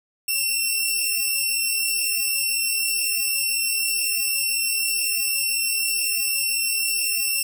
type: tone pair together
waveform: 10% pulse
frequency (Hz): 2699 / 2737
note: E7 / F7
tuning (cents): +40 / -36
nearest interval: unison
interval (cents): 24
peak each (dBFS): -13 / -19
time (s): 0.28-7.43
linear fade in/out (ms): 5
effects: none